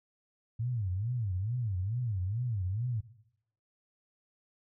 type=tone with vibrato; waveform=sine; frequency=106.4 Hz; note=G#2; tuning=42 cents sharp; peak=-30 dBFS; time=0.59-3.01 s; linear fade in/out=10 ms; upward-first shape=sine; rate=2.3 Hz; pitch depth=290 cents each way; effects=noise-tail reverb RT60 0.8 s tail -18 dB re dry